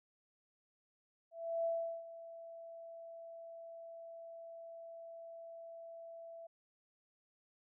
sine tone with ADSR envelope, 666 Hz, E5, 18 cents sharp, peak -32 dBFS, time 1.31-6.47 s, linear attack 340 ms, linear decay 380 ms, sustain -16 dB, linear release 7 ms, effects none

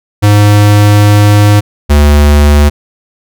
square tone pair in turn, 103.6 / 73.26 Hz, G#2 / D2, -4 / -4 cents, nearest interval tritone, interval 600 cents, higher first, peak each -3 dBFS, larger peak neither, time 0.22-1.61 / 1.89-2.7 s, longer first, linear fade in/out 20 ms, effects none

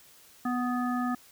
harmonic tone with a mistuned harmonic, 246.9 Hz, B3, in tune, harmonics 1 / 3 / 5 / 7, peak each -28 / -35 / -34 / -41 dBFS, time 0.45-1.15 s, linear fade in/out 5 ms, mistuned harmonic 5, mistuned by +15 cents, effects white hiss -56 dBFS RMS until 1.31 s

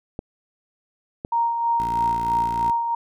clicks, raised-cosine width 2 ms, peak -16 dBFS, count 2, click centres 0.191 / 1.249 s
sine tone with tremolo, 932.3 Hz, A#5, in tune, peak -17 dBFS, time 1.32-2.95 s, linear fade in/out 5 ms, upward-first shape sine, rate 3.1 Hz, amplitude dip 45%
10% pulse tone, 58 Hz, A#1, 8 cents flat, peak -24 dBFS, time 1.8-2.71 s, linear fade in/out 0 ms
effects none

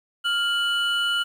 triangle tone pair together, 1400.3 / 2960 Hz, F6 / F#7, +4 / 0 cents, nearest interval octave + minor second, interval 1296 cents, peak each -22 dBFS, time 0.24-1.24 s, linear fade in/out 20 ms, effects 9-bit

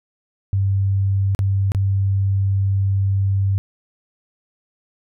sine tone with dropouts, 97.8 Hz, G2, 4 cents flat, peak -15 dBFS, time 0.53-3.58 s, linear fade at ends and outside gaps 0 ms, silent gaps 1.349-1.391 / 1.719-1.748 s, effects none

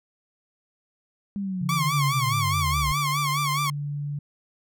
sine linear sweep, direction down, 203.7 to 57.9 Hz, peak -26 dBFS, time 1.36-2.92 s, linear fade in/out 0 ms
sine tone with pitch glide, 141.5 to 144.81 Hz, C#3 to D3, +36 to -24 cents, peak -27 dBFS, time 1.61-4.19 s, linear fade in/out 5 ms, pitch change +40 cents, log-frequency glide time 2.29-2.36 s
sawtooth tone with vibrato, 1110 Hz, C#6, 2 cents sharp, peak -20 dBFS, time 1.69-3.7 s, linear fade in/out 2 ms, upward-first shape sine, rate 4.8 Hz, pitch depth 110 cents each way
effects none

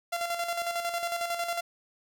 sawtooth tone with tremolo, 687 Hz, F5, 29 cents flat, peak -24 dBFS, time 0.12-1.61 s, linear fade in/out 10 ms, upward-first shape square, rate 11 Hz, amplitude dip 50%, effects none

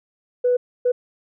sine tone bursts at uneven times, 493.9 Hz, B4, in tune, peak -14 dBFS, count 2, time 0.44-0.57 / 0.85-0.92 s, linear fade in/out 10 ms, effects tanh soft clip ceiling -10 dBFS

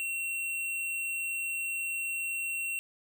square tone, 2727 Hz, F7, 42 cents flat, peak -32 dBFS, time 0-2.79 s, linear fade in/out 0 ms, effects none

